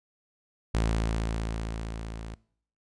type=tone with level ramp; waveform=sawtooth; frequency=55.4 Hz; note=A1; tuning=13 cents sharp; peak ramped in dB=-19 to -34 dBFS; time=0.74-2.35 s; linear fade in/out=10 ms; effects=noise-tail reverb RT60 0.6 s tail -22 dB re dry + resampled to 22050 Hz